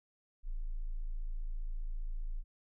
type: tone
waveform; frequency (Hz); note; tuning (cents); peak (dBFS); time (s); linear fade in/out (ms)
sine; 27.5; A0; 0; -34; 0.43-2.44; 50
effects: none